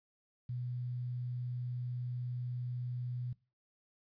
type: tone with quantisation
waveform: sine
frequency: 123.47 Hz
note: B2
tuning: in tune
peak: -36 dBFS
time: 0.49-3.33 s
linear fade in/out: 5 ms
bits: 11
effects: noise-tail reverb RT60 0.3 s tail -21 dB re dry + resampled to 11025 Hz